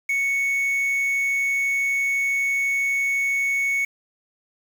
triangle tone with quantisation, 2217 Hz, C#7, in tune, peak -18 dBFS, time 0.09-3.85 s, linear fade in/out 5 ms, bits 7, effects none

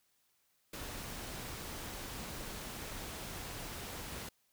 pink noise, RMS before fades -44 dBFS, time 0.73-4.29 s, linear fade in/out 5 ms, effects white hiss -75 dBFS RMS until 4.52 s

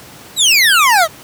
25% pulse exponential sweep, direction down, 4054 to 605 Hz, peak -4 dBFS, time 0.36-1.08 s, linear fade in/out 50 ms, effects pink hiss -37 dBFS RMS until 1.23 s + high-pass 100 Hz 12 dB/octave

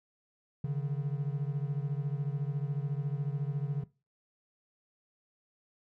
triangle beating tone pair, 138.59 / 152.59 Hz, C#3 / D#3, 0 / -33 cents, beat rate 14 Hz, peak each -30 / -33 dBFS, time 0.64-3.84 s, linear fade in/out 5 ms, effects noise-tail reverb RT60 0.3 s tail -19 dB re dry

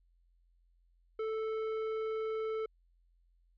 sine tone with tanh clipping, 439.7 Hz, A4, 1 cent flat, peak -35 dBFS, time 1.19-2.66 s, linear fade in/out 5 ms, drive 11 dB, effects added 43 Hz sine -66 dBFS peak until 3.57 s

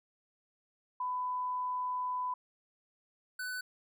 sine / square tone pair in turn, 1000 / 1498.3 Hz, B5 / F#6, +21 / +21 cents, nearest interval perfect fifth, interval 700 cents, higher second, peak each -32 / -37 dBFS, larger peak first, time 1-2.34 / 3.39-3.61 s, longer first, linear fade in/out 5 ms, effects none

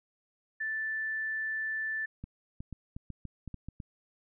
sine tone, 1760 Hz, A6, in tune, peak -31 dBFS, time 0.6-2.06 s, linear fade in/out 10 ms
clicks, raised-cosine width 5 ms, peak -28 dBFS, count 10, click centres 2.24 / 2.605 / 2.727 / 2.965 / 3.103 / 3.253 / 3.477 / 3.543 / 3.686 / 3.802 s
effects none

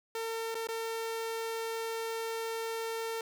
sawtooth tone with dropouts, 452.8 Hz, A4, 50 cents sharp, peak -30 dBFS, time 0.15-3.21 s, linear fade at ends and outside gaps 2 ms, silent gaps 0.545-0.552 / 0.671-0.687 s, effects none

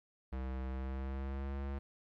square tone with pitch glide, 65 to 69.26 Hz, C2 to C#2, -11 to -1 cents, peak -38 dBFS, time 0.32-1.79 s, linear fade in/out 10 ms, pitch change +110 cents, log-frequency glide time 0.67-1.63 s, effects low-pass 2000 Hz 12 dB/octave + 13-bit

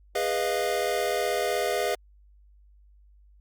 square chord, F half-diminished seventh, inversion first, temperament equal with one note detuned, 410.5 / 493.9 / 622.3 / 698.5 Hz, Ab4 / Cb5 / Eb5 / F5, -20 / 0 / 0 / 0 cents, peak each -31 dBFS, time 0.15-1.95 s, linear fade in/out 5 ms, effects added 50 Hz sine -53 dBFS peak until 3.4 s + Opus 48 kbps

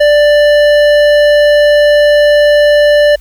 triangle tone with hard clipping, 589 Hz, D5, 5 cents sharp, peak -6 dBFS, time 0-3.16 s, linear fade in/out 10 ms, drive 16 dB, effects added 50 Hz sine -31 dBFS peak until 3.2 s + white hiss -47 dBFS RMS until 3.2 s

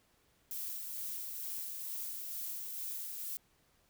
violet noise with tremolo, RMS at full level -40 dBFS, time 0.51-3.37 s, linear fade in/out 0 ms, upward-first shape sine, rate 2.2 Hz, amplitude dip 30%, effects pink hiss -71 dBFS RMS until 3.89 s

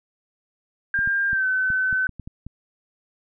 sine tone with pitch glide, 1600 to 1519.8 Hz, G6 to F#6, +35 to +46 cents, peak -19 dBFS, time 0.94-2.07 s, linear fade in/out 2 ms, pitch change -89 cents, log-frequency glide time 1.29-1.46 s
clicks, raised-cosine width 5 ms, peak -23 dBFS, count 9, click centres 0.99 / 1.075 / 1.331 / 1.703 / 1.928 / 2.093 / 2.197 / 2.275 / 2.466 s
effects none

